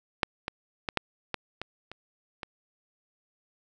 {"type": "clicks", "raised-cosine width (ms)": 0.3, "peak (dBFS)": [-6, -15, -13, -8, -13, -18, -25, -20], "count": 8, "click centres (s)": [0.232, 0.481, 0.888, 0.973, 1.343, 1.616, 1.916, 2.432], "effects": []}